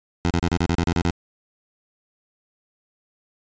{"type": "tone bursts", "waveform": "15% pulse", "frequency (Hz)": 86, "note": "F2", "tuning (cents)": -26, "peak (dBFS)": -12, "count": 10, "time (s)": [0.25, 1.107], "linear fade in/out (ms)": 0, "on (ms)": 56, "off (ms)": 33, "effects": ["resampled to 16000 Hz"]}